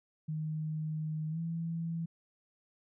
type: tone with pitch glide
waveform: sine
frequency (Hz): 155.56 to 165.76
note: D#3 to E3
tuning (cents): 0 to +10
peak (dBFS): -33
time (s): 0.28-2.06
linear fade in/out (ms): 10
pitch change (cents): +110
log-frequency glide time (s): 1.3-1.39
effects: none